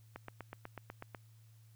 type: click train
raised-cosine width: 0.5 ms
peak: -29 dBFS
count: 9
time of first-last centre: 0.16-1.148 s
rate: 8.1 Hz
effects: added 111 Hz sine -58 dBFS peak until 1.75 s + white hiss -72 dBFS RMS until 1.75 s